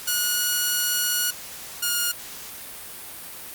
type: tone pair in turn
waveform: 5% pulse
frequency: 1453 / 1428 Hz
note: F#6 / F6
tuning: -32 / +38 cents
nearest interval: unison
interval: 30 cents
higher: first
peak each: -10 dBFS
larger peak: neither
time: 0.07-1.31 / 1.82-2.12 s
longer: first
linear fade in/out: 10 ms
effects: white hiss -38 dBFS RMS until 3.54 s + Opus 48 kbps